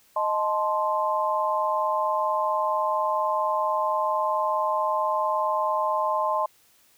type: chord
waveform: sine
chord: A diminished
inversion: second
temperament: equal with one note detuned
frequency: 622.3 / 870.9 / 1046.5 Hz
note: Eb5 / A5 / C6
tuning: 0 / -18 / 0 cents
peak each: -27 / -27 / -25 dBFS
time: 0.16-6.46 s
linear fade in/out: 5 ms
effects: white hiss -60 dBFS RMS until 6.97 s